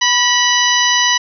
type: harmonic tone with a mistuned harmonic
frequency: 987.8 Hz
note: B5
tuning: in tune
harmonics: 1 / 2 / 3 / 4 / 5 / 6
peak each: -18 / -16 / -16 / -21 / -22 / -18 dBFS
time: 0.01-1.18 s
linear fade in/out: 10 ms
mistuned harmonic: 2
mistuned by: -36 cents
effects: none